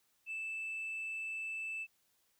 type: tone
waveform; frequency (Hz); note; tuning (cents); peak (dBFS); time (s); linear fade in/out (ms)
sine; 2637; E7; 0; -36; 0.26-1.87; 50
effects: tanh soft clip ceiling -36 dBFS + white hiss -75 dBFS RMS until 2.39 s